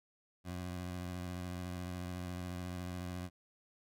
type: tone with vibrato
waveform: 20% pulse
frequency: 89.6 Hz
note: F2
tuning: 45 cents sharp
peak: -35 dBFS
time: 0.44-3.3 s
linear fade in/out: 50 ms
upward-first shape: sine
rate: 14 Hz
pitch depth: 33 cents each way
effects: none